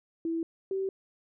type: tone pair in turn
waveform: sine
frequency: 329.6 / 385 Hz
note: E4 / G4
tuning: 0 / -31 cents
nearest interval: minor third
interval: 269 cents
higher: second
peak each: -28 dBFS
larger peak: neither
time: 0.25-0.43 / 0.71-0.89 s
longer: neither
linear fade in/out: 2 ms
effects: none